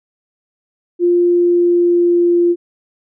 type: tone with pitch glide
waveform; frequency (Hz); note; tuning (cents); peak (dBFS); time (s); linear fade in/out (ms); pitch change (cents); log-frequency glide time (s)
sine; 350 to 346.8; F4 to F4; +4 to -12; -9; 0.99-2.56; 50; -16; 1.26-2.4
effects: none